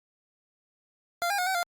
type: tone with pitch steps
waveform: 25% pulse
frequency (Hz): 693 / 806 / 723 / 760 / 697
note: F5 / G5 / F#5 / F#5 / F5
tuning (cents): -14 / +48 / -40 / +46 / -4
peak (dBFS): -22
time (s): 1.22-1.63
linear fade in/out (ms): 0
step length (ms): 82
effects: Opus 48 kbps

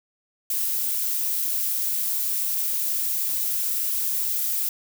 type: noise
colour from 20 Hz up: violet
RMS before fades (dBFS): -25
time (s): 0.5-4.69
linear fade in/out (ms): 2
effects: none

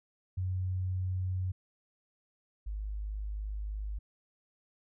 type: tone pair in turn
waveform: sine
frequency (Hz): 92.5 / 51.59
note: F#2 / G#1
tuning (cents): 0 / -11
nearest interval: minor seventh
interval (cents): 1011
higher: first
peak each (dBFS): -30 / -34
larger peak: first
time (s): 0.37-1.52 / 2.66-3.99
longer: second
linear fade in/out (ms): 10
effects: none

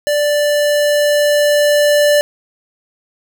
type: tone with level ramp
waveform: square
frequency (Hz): 587.3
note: D5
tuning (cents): 0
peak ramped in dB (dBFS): -13 to -9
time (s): 0.07-2.21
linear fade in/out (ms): 0
effects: none

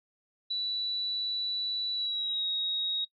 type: tone with pitch glide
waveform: sine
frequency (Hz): 3951 to 3781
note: B7 to A#7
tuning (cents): 0 to +24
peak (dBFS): -29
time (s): 0.5-3.05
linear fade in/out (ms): 10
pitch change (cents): -76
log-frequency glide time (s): 1.94-2.45
effects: noise-tail reverb RT60 0.1 s tail -18 dB re dry

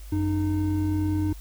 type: tone pair together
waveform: triangle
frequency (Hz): 92.5 / 306.8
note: F#2 / D#4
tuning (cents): 0 / -24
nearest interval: octave + major sixth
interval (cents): 2076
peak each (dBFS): -23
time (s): 0.12-1.33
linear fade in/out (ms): 5
effects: added 50 Hz sine -38 dBFS peak until 1.4 s + white hiss -52 dBFS RMS until 1.4 s

